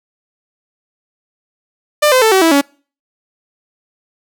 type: tone with pitch steps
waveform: sawtooth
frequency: 597 / 513.7 / 442.1 / 380.5 / 327.4 / 281.7 Hz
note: D5 / C5 / A4 / F#4 / E4 / C#4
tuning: +28 / -32 / +8 / +48 / -12 / +28 cents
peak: -4 dBFS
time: 2.02-2.614 s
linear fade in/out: 10 ms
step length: 99 ms
effects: noise-tail reverb RT60 0.4 s tail -26 dB re dry